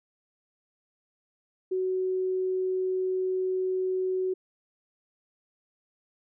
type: tone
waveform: sine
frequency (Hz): 372.8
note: F#4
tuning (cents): +13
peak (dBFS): -25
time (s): 1.71-4.34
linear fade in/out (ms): 10
effects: none